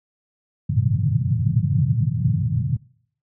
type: band-pass noise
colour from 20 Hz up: pink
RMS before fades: -20 dBFS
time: 0.69-2.77 s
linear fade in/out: 10 ms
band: 100 to 160 Hz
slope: 48 dB/octave
effects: noise-tail reverb RT60 0.6 s tail -22 dB re dry

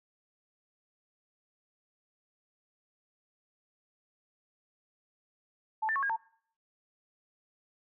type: tone with pitch steps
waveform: sine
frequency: 874 / 1777 / 1104 / 1628 / 899 Hz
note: A5 / A6 / C#6 / G#6 / A5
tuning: -12 / +17 / -7 / -35 / +37 cents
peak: -28 dBFS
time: 5.82-6.165 s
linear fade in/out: 10 ms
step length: 69 ms
effects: noise-tail reverb RT60 0.6 s tail -24 dB re dry

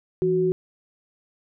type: tone pair together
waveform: sine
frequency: 167.02 / 370 Hz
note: E3 / F#4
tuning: +23 / 0 cents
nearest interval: octave + major second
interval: 1377 cents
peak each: -26 / -19 dBFS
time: 0.22-0.52 s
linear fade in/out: 0 ms
effects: none

